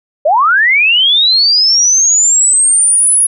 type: linear sweep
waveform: sine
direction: up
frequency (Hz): 554.4 to 10548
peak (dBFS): -6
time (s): 0.25-3.27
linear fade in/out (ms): 10
effects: none